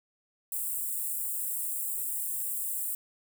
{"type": "high-pass noise", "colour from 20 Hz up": "white", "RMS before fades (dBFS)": -33, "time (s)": [0.52, 2.95], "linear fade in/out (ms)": 2, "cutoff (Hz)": 7600, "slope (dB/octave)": 96, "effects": []}